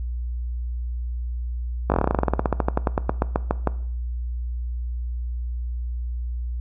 slowing click train, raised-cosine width 1 ms, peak -5 dBFS, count 27, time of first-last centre 1.9-3.673 s, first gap 19 ms, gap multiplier 1.09, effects noise-tail reverb RT60 0.6 s tail -18 dB re dry + added 60 Hz sine -25 dBFS peak until 6.6 s

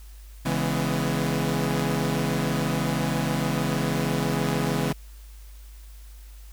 sawtooth chord, C# minor seventh, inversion none, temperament equal with one note detuned, 138.59 / 164.81 / 207.7 / 250.8 Hz, C#3 / E3 / G#3 / B3, 0 / 0 / 0 / +27 cents, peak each -24 / -24 / -26 / -26 dBFS, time 0.45-4.93 s, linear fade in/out 10 ms, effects added 51 Hz sine -41 dBFS peak until 6.52 s + white hiss -55 dBFS RMS until 6.52 s

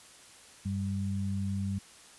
sine tone pair together, 96.76 / 196 Hz, G2 / G3, -22 / 0 cents, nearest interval octave, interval 1222 cents, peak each -32 / -33 dBFS, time 0.65-1.79 s, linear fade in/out 10 ms, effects white hiss -54 dBFS RMS until 2.18 s + resampled to 24000 Hz

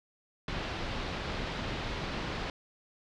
pink low-pass noise, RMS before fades -36 dBFS, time 0.48-2.5 s, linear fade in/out 2 ms, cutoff 4400 Hz, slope 24 dB/octave, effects none

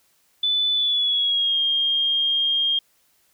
sine tone with pitch glide, 3493 to 3222 Hz, A7 to G7, -13 to +47 cents, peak -18 dBFS, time 0.43-2.79 s, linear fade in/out 5 ms, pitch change -140 cents, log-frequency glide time 0.74-1.6 s, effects white hiss -63 dBFS RMS until 3.33 s

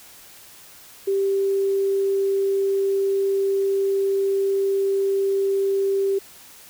sine tone, 392 Hz, G4, in tune, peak -18 dBFS, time 1.07-6.19 s, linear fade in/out 10 ms, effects white hiss -46 dBFS RMS until 6.69 s

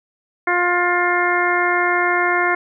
harmonic tone, 353.4 Hz, F4, 21 cents sharp, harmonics 1 / 2 / 3 / 4 / 5 / 6, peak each -22 / -22 / -22 / -22 / -22 / -22 dBFS, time 0.47-2.55 s, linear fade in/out 5 ms, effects none

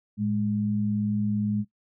sine tone pair together, 110 / 207.7 Hz, A2 / G#3, 0 / 0 cents, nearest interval major seventh, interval 1100 cents, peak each -30 / -24 dBFS, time 0.17-1.65 s, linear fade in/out 50 ms, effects noise-tail reverb RT60 0.1 s tail -18 dB re dry

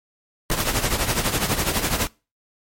pink noise with tremolo, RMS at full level -19 dBFS, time 0.5-2.07 s, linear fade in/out 0 ms, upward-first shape triangle, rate 12 Hz, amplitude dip 75%, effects noise-tail reverb RT60 0.3 s tail -23 dB re dry + MP3 64 kbps

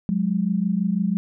sine tone pair together, 181.65 / 207.7 Hz, F#3 / G#3, -32 / 0 cents, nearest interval major second, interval 232 cents, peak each -22 dBFS, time 0.09-1.17 s, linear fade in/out 0 ms, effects none

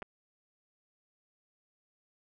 clicks, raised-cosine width 0.5 ms, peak -26 dBFS, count 2, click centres 0.021 / 0.026 s, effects none

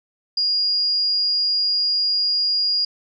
sine tone, 4851 Hz, D#8, 45 cents flat, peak -17 dBFS, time 0.37-2.85 s, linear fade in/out 5 ms, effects none

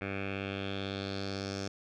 10% pulse tone with low-pass filter sweep, 98 Hz, G2, in tune, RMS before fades -37 dBFS, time 0.01-1.68 s, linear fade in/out 5 ms, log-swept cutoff 2200 to 5800 Hz, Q 3.7, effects none

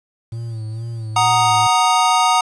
triangle tone with vibrato, 112.7 Hz, A2, 42 cents sharp, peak -22 dBFS, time 0.32-1.67 s, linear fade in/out 5 ms, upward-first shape sine, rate 2.2 Hz, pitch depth 61 cents each way
square chord, D# minor, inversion first, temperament equal, 740 / 932.3 / 1244.5 Hz, F#5 / A#5 / D#6, 0 / 0 / 0 cents, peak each -18 / -17 / -18 dBFS, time 1.16-2.41 s, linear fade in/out 5 ms
effects resampled to 22050 Hz + 8-bit

